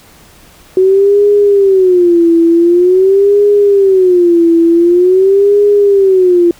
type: tone with vibrato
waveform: sine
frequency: 370 Hz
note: F#4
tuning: in tune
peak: -4 dBFS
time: 0.77-6.51 s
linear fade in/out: 2 ms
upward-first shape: sine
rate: 0.46 Hz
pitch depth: 180 cents each way
effects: pink hiss -41 dBFS RMS until 6.59 s